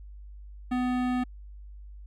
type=tone with hard clipping; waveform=sine; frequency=250 Hz; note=B3; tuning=21 cents sharp; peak=-27 dBFS; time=0.71-1.24 s; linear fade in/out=10 ms; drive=17 dB; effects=added 50 Hz sine -42 dBFS peak until 2.06 s